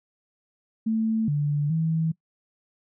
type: tone with pitch steps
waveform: sine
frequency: 221.9 / 146.3 / 161.4 Hz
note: A3 / D3 / E3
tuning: +15 / -6 / -36 cents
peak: -21 dBFS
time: 0.86-2.12 s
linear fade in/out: 10 ms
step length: 420 ms
effects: noise-tail reverb RT60 0.1 s tail -22 dB re dry